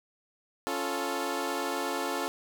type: chord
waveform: 15% pulse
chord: Db augmented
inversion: none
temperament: equal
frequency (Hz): 277.2 / 349.2 / 440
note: Db4 / F4 / A4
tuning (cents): 0 / 0 / 0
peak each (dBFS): -28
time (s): 0.67-2.28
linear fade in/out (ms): 0
effects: none